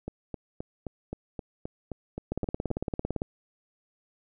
two click trains, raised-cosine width 2 ms, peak -21 / -16 dBFS, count 11 / 17, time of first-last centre 0.08-2.705 / 2.32-3.219 s, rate 3.81 / 17.8 Hz, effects none

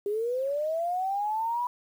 sine linear sweep, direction up, 398.3 to 987.8 Hz, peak -26 dBFS, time 0.06-1.67 s, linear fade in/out 2 ms, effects 9-bit

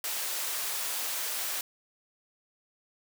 white high-pass noise, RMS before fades -33 dBFS, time 0.04-1.61 s, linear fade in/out 2 ms, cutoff 500 Hz, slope 12 dB/octave, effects none

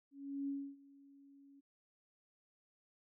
sine tone with ADSR envelope, 278.5 Hz, C#4, 8 cents sharp, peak -36 dBFS, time 0.11-1.61 s, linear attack 370 ms, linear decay 280 ms, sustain -23 dB, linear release 18 ms, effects none

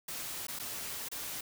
white noise with dropouts, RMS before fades -40 dBFS, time 0.08-1.41 s, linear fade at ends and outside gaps 5 ms, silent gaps 0.47-0.482 / 0.59-0.596 / 1.087-1.115 s, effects none

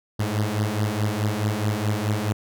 sawtooth beating tone pair, 103.5 / 108.2 Hz, G#2 / A2, -5 / -29 cents, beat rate 4.7 Hz, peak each -21 / -21 dBFS, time 0.19-2.33 s, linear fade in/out 10 ms, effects none

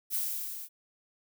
violet noise with level ramp, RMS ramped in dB -29 to -43 dBFS, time 0.1-0.69 s, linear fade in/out 50 ms, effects none

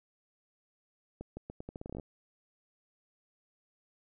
accelerating click train, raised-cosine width 2 ms, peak -28 dBFS, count 14, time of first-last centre 1.21-1.998 s, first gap 160 ms, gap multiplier 0.81, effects none

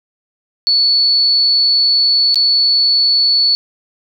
sine tone with dropouts, 4435 Hz, C#8, in tune, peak -9 dBFS, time 0.67-3.55 s, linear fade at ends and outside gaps 0 ms, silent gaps 2.344-2.357 s, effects none

